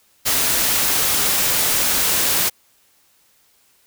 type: noise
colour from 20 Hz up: white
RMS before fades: -18 dBFS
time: 0.25-2.5 s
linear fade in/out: 20 ms
effects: white hiss -58 dBFS RMS until 3.86 s